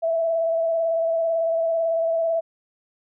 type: tone with vibrato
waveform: sine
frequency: 659.3 Hz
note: E5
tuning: in tune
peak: -19 dBFS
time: 0.02-2.41 s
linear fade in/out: 20 ms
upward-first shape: square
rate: 18 Hz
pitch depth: 19 cents each way
effects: none